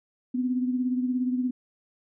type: beating tone pair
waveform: sine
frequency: 250.3 / 267.3 Hz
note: B3 / C4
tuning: +23 / +37 cents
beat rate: 17 Hz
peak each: -24 / -33 dBFS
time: 0.34-1.51 s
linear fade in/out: 10 ms
effects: none